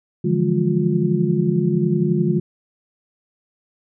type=tone cluster; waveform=sine; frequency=145.3 / 166.1 / 177.3 / 209.2 / 355.4 Hz; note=D3 / E3 / F3 / G#3 / F4; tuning=-18 / +13 / +26 / +13 / +30 cents; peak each=-22 dBFS; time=0.24-2.4 s; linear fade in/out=10 ms; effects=none